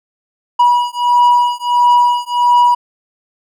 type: beating tone pair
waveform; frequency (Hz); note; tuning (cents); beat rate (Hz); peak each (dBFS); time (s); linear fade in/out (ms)
triangle; 969 / 970.5; B5 / B5; -33 / -31; 1.5; -10; 0.59-2.75; 10
effects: none

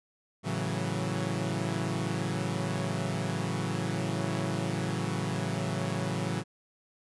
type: chord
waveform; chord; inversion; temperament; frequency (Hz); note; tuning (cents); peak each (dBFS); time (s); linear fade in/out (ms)
sawtooth; F# minor seventh; first; equal; 110 / 138.59 / 164.81 / 185; A2 / C#3 / E3 / F#3; 0 / 0 / 0 / 0; -31; 0.43-6.44; 50
effects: resampled to 24000 Hz

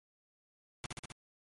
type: noise with echo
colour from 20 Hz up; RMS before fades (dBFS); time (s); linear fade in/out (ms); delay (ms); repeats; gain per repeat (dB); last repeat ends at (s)
pink; -39; 0.84-0.86; 0; 65; 4; -2; 1.12
effects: MP3 48 kbps

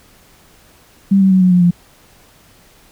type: tone with pitch steps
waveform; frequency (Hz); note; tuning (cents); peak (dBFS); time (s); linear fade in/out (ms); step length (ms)
sine; 196 / 191.52 / 187.15 / 182.87 / 178.7 / 174.62; G3 / G3 / F#3 / F#3 / F3 / F3; 0 / -40 / +20 / -20 / +40 / 0; -7; 1.11-1.71; 10; 100
effects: pink hiss -48 dBFS RMS until 2.91 s

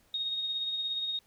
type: tone with tremolo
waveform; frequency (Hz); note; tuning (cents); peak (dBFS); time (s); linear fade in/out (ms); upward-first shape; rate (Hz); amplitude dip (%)
sine; 3729; A#7; 0; -29; 0.14-1.19; 2; sine; 17; 35
effects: pink hiss -66 dBFS RMS until 1.26 s

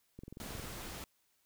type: click train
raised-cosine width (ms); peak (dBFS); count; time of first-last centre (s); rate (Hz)
3; -34; 11; 0.19-0.642; 22.1
type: noise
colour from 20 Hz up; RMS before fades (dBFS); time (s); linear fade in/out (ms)
pink; -45; 0.4-1.04; 0
effects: white hiss -75 dBFS RMS until 1.45 s

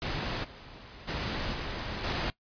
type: noise with level steps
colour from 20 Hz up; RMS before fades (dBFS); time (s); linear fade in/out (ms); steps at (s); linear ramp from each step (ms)
pink; -33 / -48 / -33 / -36 / -31; 0.02-2.3; 0; 0.43 / 1.07 / 1.53 / 2.03; 20
effects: noise-tail reverb RT60 0.1 s tail -19 dB re dry + resampled to 11025 Hz

